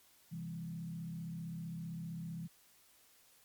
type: tone with frequency modulation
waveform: sine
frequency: 166.4 Hz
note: E3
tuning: 17 cents sharp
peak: -40 dBFS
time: 0.31-2.48 s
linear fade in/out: 20 ms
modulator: 35.4 Hz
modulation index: 0.79
effects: white hiss -66 dBFS RMS until 3.44 s + MP3 96 kbps